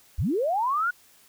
sine linear sweep, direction up, 43.65 to 1480 Hz, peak -22 dBFS, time 0.18-0.91 s, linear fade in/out 10 ms, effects white hiss -57 dBFS RMS until 1.28 s

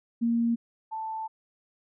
sine tone pair in turn, 233.1 / 882.3 Hz, A#3 / A5, 0 / +5 cents, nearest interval octave + major seventh, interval 2305 cents, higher second, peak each -22 / -31 dBFS, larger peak first, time 0.21-0.56 / 0.91-1.28 s, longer second, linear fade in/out 20 ms, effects none

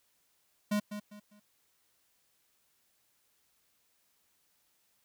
square tone with echo, 207.7 Hz, G#3, in tune, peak -28 dBFS, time 0.71-0.8 s, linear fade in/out 10 ms, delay 200 ms, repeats 3, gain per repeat -10 dB, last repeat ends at 1.4 s, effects white hiss -73 dBFS RMS until 5.04 s

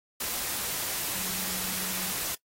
sine tone in noise, 185.9 Hz, F#3, 8 cents sharp, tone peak -43 dBFS, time 1.14-2.12 s, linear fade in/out 5 ms, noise white, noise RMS -32 dBFS, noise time 0.2-2.35 s, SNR -14 dB, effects noise-tail reverb RT60 0.1 s tail -22 dB re dry + AAC 48 kbps

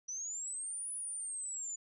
sine linear two-way sweep, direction up then down, 5850 to 9956 to 6940 Hz, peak -38 dBFS, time 0.08-1.76 s, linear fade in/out 10 ms, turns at 0.92 s, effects none

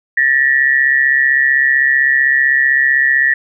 sine tone pair together, 1773.3 / 1909 Hz, A6 / A#6, +13 / +41 cents, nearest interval minor second, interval 128 cents, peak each -12 dBFS, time 0.17-3.34 s, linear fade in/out 5 ms, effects none

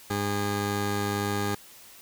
15% pulse tone pair together, 101.9 / 407.6 Hz, G#2 / G#4, -32 / -32 cents, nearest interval 2 octaves, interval 2400 cents, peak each -22 / -25 dBFS, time 0.1-1.55 s, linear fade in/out 5 ms, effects white hiss -50 dBFS RMS until 2.01 s

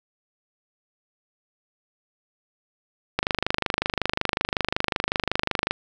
click train, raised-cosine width 0.3 ms, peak -5 dBFS, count 65, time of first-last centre 3.19-5.71 s, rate 25.4 Hz, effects none

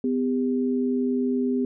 sine tone pair together, 252.1 / 400.5 Hz, B3 / G4, +36 / +37 cents, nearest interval minor sixth, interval 801 cents, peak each -22 / -27 dBFS, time 0.04-1.65 s, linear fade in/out 2 ms, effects none

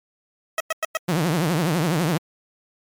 15% pulse tone bursts, 641 Hz, E5, 49 cents flat, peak -14 dBFS, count 4, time 0.58-0.972 s, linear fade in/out 2 ms, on 23 ms, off 100 ms
sawtooth tone with vibrato, 164.81 Hz, E3, in tune, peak -15 dBFS, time 1.08-2.18 s, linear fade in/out 10 ms, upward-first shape triangle, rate 12 Hz, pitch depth 240 cents each way
effects MP3 96 kbps

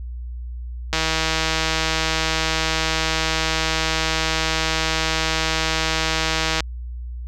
click train, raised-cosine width 0.2 ms, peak -3 dBFS, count 909, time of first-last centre 0.93-6.605 s, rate 160 Hz, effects added 60 Hz sine -28 dBFS peak until 7.27 s

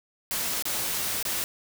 white noise with dropouts, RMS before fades -29 dBFS, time 0.31-1.44 s, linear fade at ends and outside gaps 0 ms, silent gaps 0.624-0.654 / 1.227-1.252 s, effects none

